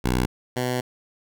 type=tone pair in turn; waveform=10% pulse; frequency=62 / 125.26 Hz; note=B1 / B2; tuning=+7 / +25 cents; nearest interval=octave; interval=1218 cents; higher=second; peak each=-12 / -15 dBFS; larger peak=first; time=0.04-0.26 / 0.56-0.81 s; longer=second; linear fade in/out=10 ms; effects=none